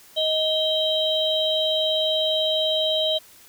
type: tone cluster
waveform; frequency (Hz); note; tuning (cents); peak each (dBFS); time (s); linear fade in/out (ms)
sine; 628 / 3140 / 3838; D#5 / G7 / A#7; +16 / +2 / +50; -23 / -24 / -25; 0.16-3.19; 20
effects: white hiss -50 dBFS RMS until 3.48 s